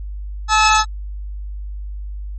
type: tone pair together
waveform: sawtooth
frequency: 864.3 / 1295 Hz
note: A5 / E6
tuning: -31 / -31 cents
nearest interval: perfect fifth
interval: 700 cents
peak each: -10 dBFS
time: 0.48-0.85 s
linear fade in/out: 50 ms
effects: added 50 Hz sine -25 dBFS peak until 2.38 s + MP3 32 kbps